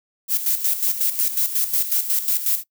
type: noise with tremolo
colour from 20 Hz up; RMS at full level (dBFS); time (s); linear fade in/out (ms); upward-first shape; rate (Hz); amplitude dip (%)
violet; -19; 0.28-2.64; 50; square; 5.5; 65
effects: noise-tail reverb RT60 0.1 s tail -21 dB re dry